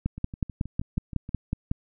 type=two click trains; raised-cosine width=5 ms; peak=-24 / -13 dBFS; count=8 / 10; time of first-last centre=0.18-1.291 / 0.06-1.714 s; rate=6.3 / 5.44 Hz; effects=none